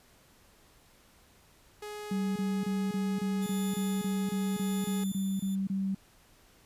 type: tone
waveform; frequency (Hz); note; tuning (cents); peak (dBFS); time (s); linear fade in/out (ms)
sawtooth; 418.5; G#4; +13; -35; 1.82-5.04; 5
type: tone bursts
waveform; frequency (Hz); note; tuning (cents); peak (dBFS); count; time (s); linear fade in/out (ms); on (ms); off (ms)
sine; 193.4; G3; -23; -28; 14; 2.11-5.948; 5; 250; 26
type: tone with tremolo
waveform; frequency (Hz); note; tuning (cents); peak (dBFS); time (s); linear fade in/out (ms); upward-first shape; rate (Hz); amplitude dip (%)
5% pulse; 3520; A7; 0; -33; 3.41-5.56; 20; sine; 0.85; 50
effects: pink hiss -61 dBFS RMS until 6.65 s + resampled to 32000 Hz